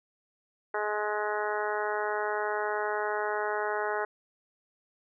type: harmonic tone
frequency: 210.4 Hz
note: G#3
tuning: 23 cents sharp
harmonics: 2 / 3 / 4 / 5 / 6 / 7 / 8 / 9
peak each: -33 / -36 / -34 / -38 / -39 / -36 / -41 / -41 dBFS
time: 0.74-4.05 s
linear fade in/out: 5 ms
effects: none